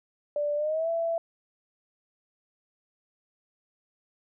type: tone with pitch glide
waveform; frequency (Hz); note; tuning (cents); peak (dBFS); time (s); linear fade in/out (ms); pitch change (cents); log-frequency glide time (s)
sine; 587 to 666.5; D5 to E5; -1 to +19; -25; 0.36-1.18; 2; +220; 0.56-0.89
effects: none